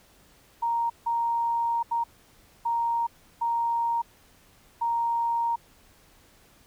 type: tone bursts at uneven times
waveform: sine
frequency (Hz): 932.3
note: A#5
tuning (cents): 0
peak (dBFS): -23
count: 6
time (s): 0.62-0.9 / 1.06-1.83 / 1.91-2.04 / 2.65-3.07 / 3.41-4.02 / 4.81-5.56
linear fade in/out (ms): 10
effects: pink hiss -58 dBFS RMS until 6.66 s